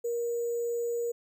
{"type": "tone with sample-and-hold", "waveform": "sine", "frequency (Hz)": 471.3, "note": "A#4", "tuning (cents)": 19, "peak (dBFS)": -28, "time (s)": [0.04, 1.12], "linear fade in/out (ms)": 10, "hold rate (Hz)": 7350, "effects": []}